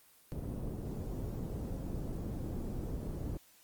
pink low-pass noise, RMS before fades -39 dBFS, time 0.32-3.37 s, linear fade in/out 0 ms, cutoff 380 Hz, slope 12 dB/octave, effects white hiss -63 dBFS RMS until 3.63 s + Opus 24 kbps

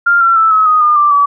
sine tone with pitch steps, 1396.9 / 1357.9 / 1320 / 1283.2 / 1247.4 / 1212.6 / 1178.7 / 1145.8 Hz, F6 / F6 / E6 / E6 / D#6 / D#6 / D6 / D6, 0 / -49 / +2 / -47 / +4 / -45 / +6 / -43 cents, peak -6 dBFS, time 0.06-1.26 s, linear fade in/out 10 ms, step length 150 ms, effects none

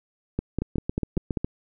two click trains, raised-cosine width 3 ms, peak -12 / -13 dBFS, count 6 / 7, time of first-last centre 0.39-1.372 / 0.62-1.445 s, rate 5.09 / 7.27 Hz, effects none

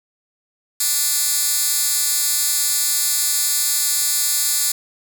10% pulse tone with high-pass filter, 293.7 Hz, D4, in tune, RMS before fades -19 dBFS, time 0.8-4.72 s, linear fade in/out 5 ms, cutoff 7300 Hz, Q 0.88, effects none

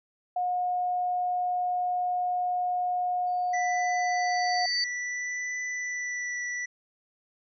sine tone, 721 Hz, F#5, 45 cents flat, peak -25 dBFS, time 0.36-4.66 s, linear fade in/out 5 ms
sine tone with exponential growth, 4590 Hz, D8, 40 cents flat, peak -24 dBFS, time 3.27-4.84 s, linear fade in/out 1 ms, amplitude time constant 340 ms
square tone with vibrato, 1974 Hz, B6, 1 cent flat, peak -31 dBFS, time 3.53-6.66 s, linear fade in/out 10 ms, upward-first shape triangle, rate 0.6 Hz, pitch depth 15 cents each way
effects resampled to 16000 Hz

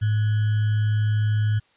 sine tone with sample-and-hold, 106.7 Hz, G#2, 47 cents sharp, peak -18 dBFS, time 0.01-1.6 s, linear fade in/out 20 ms, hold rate 1575 Hz, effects white hiss -61 dBFS RMS until 1.76 s + resampled to 8000 Hz

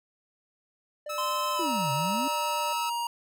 triangle tone with vibrato, 595 Hz, D5, 22 cents sharp, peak -33 dBFS, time 1.06-2.73 s, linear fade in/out 5 ms, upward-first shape triangle, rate 8 Hz, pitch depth 9 cents each way
sawtooth tone, 1300 Hz, E6, 24 cents flat, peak -29 dBFS, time 1.09-2.9 s, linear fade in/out 10 ms
square tone with pitch glide, 1035 to 943.6 Hz, C6 to A#5, -19 to +21 cents, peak -29 dBFS, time 1.18-3.07 s, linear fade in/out 2 ms, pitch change -160 cents, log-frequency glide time 1.54-1.69 s
sine exponential two-way sweep, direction down then up, 370 to 131.7 to 286.3 Hz, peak -30 dBFS, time 1.59-2.28 s, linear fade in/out 5 ms, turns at 1.92 s
effects none

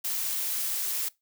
blue noise, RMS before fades -30 dBFS, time 0.04-1.09 s, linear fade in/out 10 ms, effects noise-tail reverb RT60 0.2 s tail -22 dB re dry

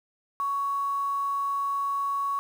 sine tone with quantisation, 1116 Hz, C#6, 11 cents sharp, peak -25 dBFS, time 0.4-2.39 s, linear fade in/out 0 ms, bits 8, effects none

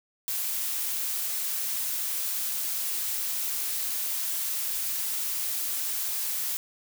blue noise, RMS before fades -30 dBFS, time 0.28-6.57 s, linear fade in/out 0 ms, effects none

